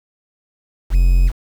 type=tone with quantisation; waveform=triangle; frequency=44.08 Hz; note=F1; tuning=17 cents sharp; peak=-7 dBFS; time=0.9-1.32 s; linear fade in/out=50 ms; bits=6; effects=none